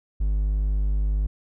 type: tone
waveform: triangle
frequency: 50.7 Hz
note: G#1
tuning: 41 cents flat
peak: -18 dBFS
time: 0.2-1.27 s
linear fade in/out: 10 ms
effects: none